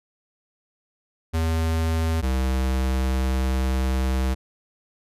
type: tone pair in turn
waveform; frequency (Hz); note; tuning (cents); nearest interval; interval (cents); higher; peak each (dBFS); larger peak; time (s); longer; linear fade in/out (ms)
square; 81.2 / 65; E2 / C2; -26 / -11; major third; 385; first; -21; neither; 1.33-2.22 / 2.22-4.35; second; 20
effects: resampled to 32000 Hz